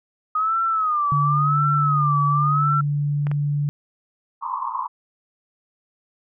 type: tone with vibrato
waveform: sine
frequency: 1242 Hz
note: D#6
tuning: 3 cents flat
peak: -18 dBFS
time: 0.35-2.81 s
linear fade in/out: 5 ms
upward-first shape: sine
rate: 0.93 Hz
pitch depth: 140 cents each way
type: tone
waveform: sine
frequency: 145.2 Hz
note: D3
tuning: 19 cents flat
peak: -19 dBFS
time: 1.12-3.69 s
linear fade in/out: 0 ms
type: clicks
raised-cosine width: 0.5 ms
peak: -18 dBFS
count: 2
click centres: 3.269 / 3.315 s
type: band-pass noise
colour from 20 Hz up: white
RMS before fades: -27 dBFS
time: 4.41-4.88 s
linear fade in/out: 20 ms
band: 930 to 1100 Hz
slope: 96 dB/octave
effects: none